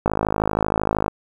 click train, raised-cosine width 1 ms, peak -5 dBFS, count 55, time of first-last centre 0.06-1.081 s, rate 52.9 Hz, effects 7-bit

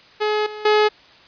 sawtooth tone with level steps, 424.1 Hz, G#4, 36 cents sharp, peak -14 / -27 / -9 dBFS, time 0.2-0.89 s, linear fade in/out 20 ms, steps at 0.46 / 0.65 s, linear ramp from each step 5 ms, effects white hiss -48 dBFS RMS until 1.27 s + resampled to 11025 Hz

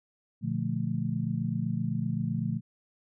sine chord, Bb major seventh, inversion none, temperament equal with one note detuned, 118.99 / 146.83 / 174.61 / 220 Hz, Bb2 / D3 / F3 / A3, +36 / 0 / 0 / 0 cents, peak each -33 dBFS, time 0.41-2.61 s, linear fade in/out 50 ms, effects none

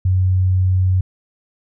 sine tone, 92.8 Hz, F#2, 6 cents sharp, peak -12 dBFS, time 0.05-1.01 s, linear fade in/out 5 ms, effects none

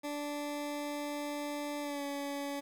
20% pulse tone with pitch glide, 292.1 to 283 Hz, D4 to C#4, -9 to +36 cents, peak -31 dBFS, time 0.03-2.61 s, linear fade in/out 20 ms, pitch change -55 cents, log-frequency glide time 1.81-2.03 s, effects 10-bit

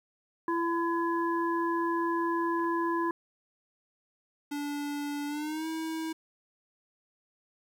harmonic tone, 336.9 Hz, E4, 38 cents sharp, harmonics 1 / 3 / 5, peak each -29 / -30 / -38 dBFS, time 0.48-3.11 s, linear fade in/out 2 ms
clicks, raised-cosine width 0.5 ms, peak -37 dBFS, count 2, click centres 2.595 / 2.643 s
square tone with pitch glide, 289.5 to 321.2 Hz, D4 to E4, -25 to -45 cents, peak -33 dBFS, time 4.51-6.13 s, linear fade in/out 10 ms, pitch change +180 cents, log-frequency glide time 5.27-5.67 s
effects 10-bit

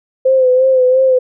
sine tone with vibrato, 516 Hz, C5, 24 cents flat, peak -7 dBFS, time 0.25-1.19 s, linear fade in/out 10 ms, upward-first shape sine, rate 2.9 Hz, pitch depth 42 cents each way, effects none

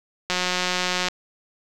click train, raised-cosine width 0.2 ms, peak -6 dBFS, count 143, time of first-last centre 0.3-1.085 s, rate 181 Hz, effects none

